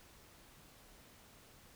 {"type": "silence", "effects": ["pink hiss -61 dBFS RMS until 1.75 s"]}